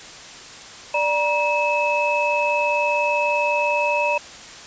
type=tone cluster; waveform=sine; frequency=586 / 950 / 2594 Hz; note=D5 / A#5 / E7; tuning=-4 / +33 / -28 cents; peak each=-22 dBFS; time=0.94-4.18 s; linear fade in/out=5 ms; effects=white hiss -39 dBFS RMS until 4.66 s + resampled to 16000 Hz